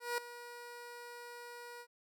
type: tone with ADSR envelope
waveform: 15% pulse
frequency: 480 Hz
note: B4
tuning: 49 cents flat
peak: -26 dBFS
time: 0-1.87 s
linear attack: 180 ms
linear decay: 3 ms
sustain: -15 dB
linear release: 65 ms
effects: none